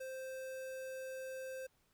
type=tone with notch filter; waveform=square; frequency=523.3 Hz; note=C5; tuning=in tune; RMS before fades=-45 dBFS; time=0-1.67 s; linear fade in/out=10 ms; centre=4000 Hz; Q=1.9; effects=pink hiss -75 dBFS RMS until 1.93 s